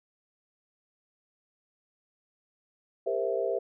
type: chord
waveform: sine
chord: C dominant seventh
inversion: second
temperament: equal with one note detuned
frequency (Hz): 399.1 / 466.2 / 523.3 / 659.3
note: G4 / Bb4 / C5 / E5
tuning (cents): +31 / 0 / 0 / 0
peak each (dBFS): -32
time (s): 3.06-3.59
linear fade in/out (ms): 10
effects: none